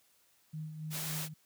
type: tone with tremolo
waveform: sine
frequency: 155.56 Hz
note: D#3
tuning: in tune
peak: -37 dBFS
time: 0.53-1.34 s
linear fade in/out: 10 ms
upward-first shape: sine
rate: 3.6 Hz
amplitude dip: 50%
type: high-pass noise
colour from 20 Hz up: white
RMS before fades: -39 dBFS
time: 0.9-1.29 s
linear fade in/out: 50 ms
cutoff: 100 Hz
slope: 12 dB/octave
effects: white hiss -69 dBFS RMS until 1.45 s + high-pass 60 Hz 12 dB/octave